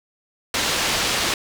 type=low-pass noise; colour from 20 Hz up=white; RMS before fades=-22 dBFS; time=0.54-1.34 s; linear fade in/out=2 ms; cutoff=5000 Hz; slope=12 dB/octave; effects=none